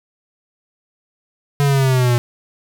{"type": "linear sweep", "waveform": "square", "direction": "down", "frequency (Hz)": [143.8, 119], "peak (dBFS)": -13, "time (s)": [1.6, 2.18], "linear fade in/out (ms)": 0, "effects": []}